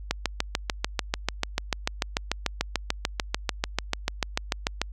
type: click train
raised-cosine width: 0.2 ms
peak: -6 dBFS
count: 33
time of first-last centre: 0.11-4.816 s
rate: 6.8 Hz
effects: added 50 Hz sine -36 dBFS peak until 4.92 s